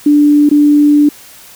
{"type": "tone with dropouts", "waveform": "sine", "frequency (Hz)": 293.7, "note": "D4", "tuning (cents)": 0, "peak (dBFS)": -4, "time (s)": [0.06, 1.09], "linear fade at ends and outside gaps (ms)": 5, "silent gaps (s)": [0.492, 0.512], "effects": ["white hiss -37 dBFS RMS until 1.55 s"]}